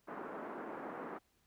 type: band-pass noise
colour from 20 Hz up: pink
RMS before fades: -45 dBFS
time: 0.07-1.19 s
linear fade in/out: 20 ms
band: 240 to 1500 Hz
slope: 24 dB/octave
effects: pink hiss -75 dBFS RMS until 1.46 s

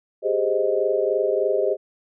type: chord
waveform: sine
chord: Ab major seventh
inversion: third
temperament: equal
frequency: 392 / 415.3 / 523.3 / 622.3 Hz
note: G4 / Ab4 / C5 / Eb5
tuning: 0 / 0 / 0 / 0 cents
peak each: -24 dBFS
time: 0.22-1.77 s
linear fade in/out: 50 ms
effects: none

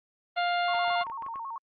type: harmonic tone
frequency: 702 Hz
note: F5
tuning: 9 cents sharp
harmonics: 1 / 2 / 3 / 4 / 5 / 6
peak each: -26 / -32 / -36 / -38 / -40 / -42 dBFS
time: 0.36-1.04 s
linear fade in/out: 20 ms
type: tone with vibrato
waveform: sine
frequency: 1000 Hz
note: B5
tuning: 21 cents sharp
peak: -34 dBFS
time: 0.68-1.58 s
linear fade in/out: 2 ms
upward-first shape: square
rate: 9.1 Hz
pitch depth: 150 cents each way
type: clicks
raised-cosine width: 0.5 ms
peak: -31 dBFS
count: 9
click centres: 0.747 / 0.88 / 0.911 / 1.013 / 1.068 / 1.099 / 1.223 / 1.264 / 1.358 s
effects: Opus 24 kbps

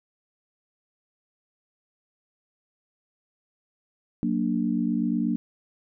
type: chord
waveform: sine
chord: Gb augmented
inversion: none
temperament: equal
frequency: 185 / 233.1 / 293.7 Hz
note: Gb3 / Bb3 / D4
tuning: 0 / 0 / 0 cents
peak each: -28 / -25 / -28 dBFS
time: 4.23-5.36 s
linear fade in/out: 0 ms
effects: none

